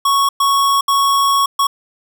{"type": "tone bursts at uneven times", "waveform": "square", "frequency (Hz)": 1108.7, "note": "C#6", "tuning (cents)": 0, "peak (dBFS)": -12, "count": 4, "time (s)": [[0.05, 0.29], [0.4, 0.81], [0.88, 1.46], [1.59, 1.67]], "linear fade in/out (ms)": 5, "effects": ["9-bit"]}